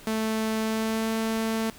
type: tone with pitch glide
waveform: sawtooth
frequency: 220 to 222.9 Hz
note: A3 to A3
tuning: 0 to +23 cents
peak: -21 dBFS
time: 0.07-1.7 s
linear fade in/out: 2 ms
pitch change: +23 cents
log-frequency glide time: 0.62-1.1 s
effects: pink hiss -48 dBFS RMS until 1.78 s